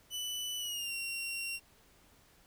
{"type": "tone with pitch glide", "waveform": "sawtooth", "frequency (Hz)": [2981, 2749], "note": ["F#7", "F7"], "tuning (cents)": [12, -28], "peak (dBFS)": -33, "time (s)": [0.1, 1.6], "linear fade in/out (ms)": 50, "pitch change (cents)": -140, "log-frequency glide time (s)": [0.58, 0.93], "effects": ["pink hiss -64 dBFS RMS until 2.46 s"]}